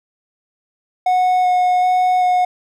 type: tone with vibrato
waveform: triangle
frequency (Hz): 730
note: F#5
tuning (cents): -24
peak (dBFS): -10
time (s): 1.06-2.45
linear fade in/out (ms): 5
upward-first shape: square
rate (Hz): 1.3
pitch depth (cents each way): 8
effects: none